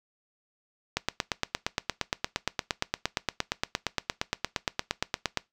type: click train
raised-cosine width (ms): 0.2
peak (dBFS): -8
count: 39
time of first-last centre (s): 0.97-5.373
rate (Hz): 8.63
effects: noise-tail reverb RT60 0.2 s tail -21 dB re dry